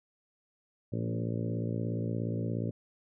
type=harmonic tone with a mistuned harmonic; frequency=57 Hz; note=A#1; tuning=38 cents flat; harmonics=2 / 3 / 4 / 5 / 6 / 7 / 8 / 9 / 10; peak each=-33 / -37 / -39 / -41 / -43 / -44 / -45 / -46 / -47 dBFS; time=0.92-2.71 s; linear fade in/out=10 ms; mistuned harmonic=4; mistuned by=+18 cents; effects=none